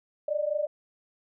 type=tone pair together; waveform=sine; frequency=582.1 / 607 Hz; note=D5 / D#5; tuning=-15 / -43 cents; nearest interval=minor second; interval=72 cents; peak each=-29 / -28 dBFS; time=0.28-0.67 s; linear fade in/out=5 ms; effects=none